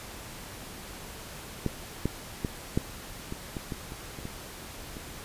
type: clicks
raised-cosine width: 3 ms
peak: -14 / -13 / -15 / -11 / -21 / -21 / -20 / -26 / -28 / -23 / -28 dBFS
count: 11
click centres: 1.663 / 2.056 / 2.448 / 2.775 / 3.324 / 3.568 / 3.722 / 3.921 / 4.188 / 4.254 / 4.968 s
effects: pink hiss -43 dBFS RMS until 5.24 s + resampled to 32000 Hz